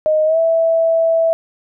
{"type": "tone with pitch glide", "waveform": "sine", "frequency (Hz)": [620, 656.9], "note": ["D#5", "E5"], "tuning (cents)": [-6, -6], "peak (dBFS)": -11, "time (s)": [0.06, 1.33], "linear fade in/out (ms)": 0, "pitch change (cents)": 100, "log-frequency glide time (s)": [0.25, 0.38], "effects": []}